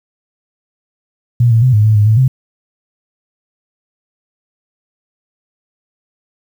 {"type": "tone with pitch steps", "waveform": "sine", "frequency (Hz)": [119.8, 113.2, 128, 105.6, 108.7, 104.3, 109.5, 130.4], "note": ["A#2", "A2", "C3", "G#2", "A2", "G#2", "A2", "C3"], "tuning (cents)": [48, 50, -38, 29, -21, 8, -8, -5], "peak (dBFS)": -6, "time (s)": [1.4, 2.28], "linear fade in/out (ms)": 5, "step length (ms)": 110, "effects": ["7-bit"]}